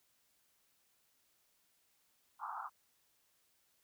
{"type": "band-pass noise", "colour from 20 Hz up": "pink", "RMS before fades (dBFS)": -43, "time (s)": [2.39, 2.7], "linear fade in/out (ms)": 50, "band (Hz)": [770, 1400], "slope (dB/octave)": 96, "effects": ["white hiss -75 dBFS RMS until 3.83 s"]}